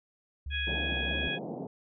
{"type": "tone with vibrato", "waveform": "sine", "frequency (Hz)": 69.3, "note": "C#2", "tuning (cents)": 0, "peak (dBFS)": -34, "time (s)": [0.46, 1.28], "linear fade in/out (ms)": 5, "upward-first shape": "triangle", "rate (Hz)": 3.1, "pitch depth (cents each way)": 72}
{"type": "harmonic tone", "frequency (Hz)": 830.6, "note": "G#5", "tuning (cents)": 0, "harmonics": [2, 3, 4], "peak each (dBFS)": [-35, -35, -35], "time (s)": [0.5, 1.39], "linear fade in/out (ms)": 50}
{"type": "band-pass noise", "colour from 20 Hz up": "pink", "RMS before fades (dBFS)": -38, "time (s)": [0.67, 1.67], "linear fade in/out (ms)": 5, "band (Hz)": [140, 790], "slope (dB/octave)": 48}
{"effects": []}